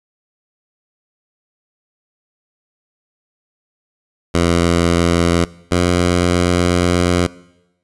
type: tone pair in turn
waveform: 10% pulse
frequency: 85.7 / 88.31 Hz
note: F2 / F2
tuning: -32 / +20 cents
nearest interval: minor second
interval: 52 cents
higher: second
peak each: -4 dBFS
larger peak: neither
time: 4.34-5.45 / 5.71-7.27 s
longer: second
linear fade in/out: 10 ms
effects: noise-tail reverb RT60 0.9 s tail -21 dB re dry + resampled to 24000 Hz